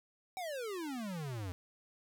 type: exponential sweep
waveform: square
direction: down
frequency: 776 to 86.4 Hz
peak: -39 dBFS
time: 0.37-1.52 s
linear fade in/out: 0 ms
effects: none